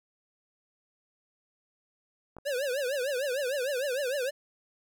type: clicks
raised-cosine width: 1 ms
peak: -31 dBFS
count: 2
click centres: 2.367 / 2.385 s
type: tone with vibrato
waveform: square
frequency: 535 Hz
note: C5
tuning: 38 cents sharp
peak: -29 dBFS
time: 2.45-4.31 s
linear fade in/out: 20 ms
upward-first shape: triangle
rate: 6.6 Hz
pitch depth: 200 cents each way
effects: 11-bit